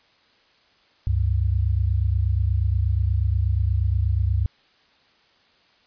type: tone pair together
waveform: sine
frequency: 69.6 / 97.95 Hz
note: C#2 / G2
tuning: +8 / -1 cents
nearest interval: tritone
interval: 591 cents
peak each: -21 dBFS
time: 1.07-4.46 s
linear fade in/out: 0 ms
effects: white hiss -59 dBFS RMS until 5.86 s + resampled to 11025 Hz